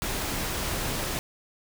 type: noise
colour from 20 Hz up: pink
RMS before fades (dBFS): -30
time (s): 0.02-1.19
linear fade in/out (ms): 0
effects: none